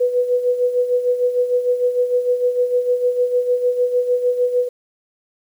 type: tone with tremolo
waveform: sine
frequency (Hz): 493.9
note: B4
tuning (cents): 0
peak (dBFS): -12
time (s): 0-4.69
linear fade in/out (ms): 10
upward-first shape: sine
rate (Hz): 6.6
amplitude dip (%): 65
effects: 8-bit